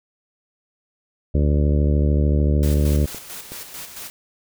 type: harmonic tone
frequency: 73.42 Hz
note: D2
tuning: in tune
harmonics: 1 / 2 / 3 / 4 / 5 / 6 / 7 / 8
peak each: -16 / -22 / -26 / -28 / -30 / -32 / -33 / -34 dBFS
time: 1.34-3.06 s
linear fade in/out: 10 ms
type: click train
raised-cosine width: 2 ms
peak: -23 dBFS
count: 4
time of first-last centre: 2.4-3.519 s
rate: 2.68 Hz
type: noise with tremolo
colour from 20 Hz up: white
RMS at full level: -34 dBFS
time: 2.63-4.1 s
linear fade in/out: 0 ms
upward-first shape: square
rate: 4.5 Hz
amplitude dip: 50%
effects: none